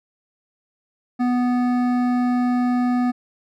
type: tone with hard clipping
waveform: triangle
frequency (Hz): 246.9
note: B3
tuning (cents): 0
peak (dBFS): -19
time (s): 1.19-3.12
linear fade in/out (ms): 20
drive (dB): 16
effects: none